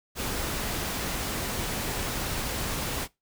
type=noise; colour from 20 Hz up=pink; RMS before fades=-31 dBFS; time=0.15-3.08 s; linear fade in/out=50 ms; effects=noise-tail reverb RT60 0.2 s tail -21 dB re dry